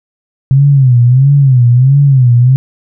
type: tone with vibrato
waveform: sine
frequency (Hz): 130.81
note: C3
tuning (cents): 0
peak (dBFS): -3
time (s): 0.51-2.56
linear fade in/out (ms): 0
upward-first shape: sine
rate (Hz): 1.5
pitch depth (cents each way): 150
effects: none